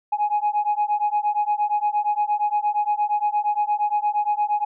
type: beating tone pair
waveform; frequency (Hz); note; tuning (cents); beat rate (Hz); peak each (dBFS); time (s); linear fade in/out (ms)
sine; 830.6 / 839.2; G#5 / G#5; 0 / +18; 8.6; -21; 0.12-4.65; 10
effects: tanh soft clip ceiling -14 dBFS

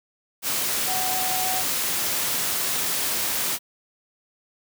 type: tone in noise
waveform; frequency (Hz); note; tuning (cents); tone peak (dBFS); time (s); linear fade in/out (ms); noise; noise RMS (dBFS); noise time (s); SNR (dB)
sine; 746; F#5; +14; -28; 0.85-1.64; 50; white; -25; 0.42-3.59; -6
effects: high-pass 100 Hz 12 dB/octave

